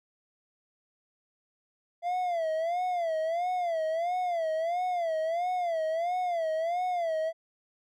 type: tone with vibrato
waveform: triangle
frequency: 680 Hz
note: F5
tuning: 46 cents flat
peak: -25 dBFS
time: 2.02-7.33 s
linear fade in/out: 50 ms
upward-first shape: sine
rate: 1.5 Hz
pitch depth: 130 cents each way
effects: none